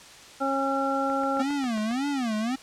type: harmonic tone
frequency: 272.2 Hz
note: C#4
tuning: 31 cents flat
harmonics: 1 / 2 / 3 / 5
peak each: -29 / -29 / -29 / -29 dBFS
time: 0.4-1.43 s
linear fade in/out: 20 ms
type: click train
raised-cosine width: 0.5 ms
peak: -26 dBFS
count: 7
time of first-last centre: 1.1-1.912 s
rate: 7.39 Hz
type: tone with vibrato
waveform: square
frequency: 247.8 Hz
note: B3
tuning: 6 cents sharp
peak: -26 dBFS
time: 1.39-2.56 s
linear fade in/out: 10 ms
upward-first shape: sine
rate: 1.8 Hz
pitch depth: 260 cents each way
effects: white hiss -47 dBFS RMS until 2.62 s + low-pass 7000 Hz 12 dB/octave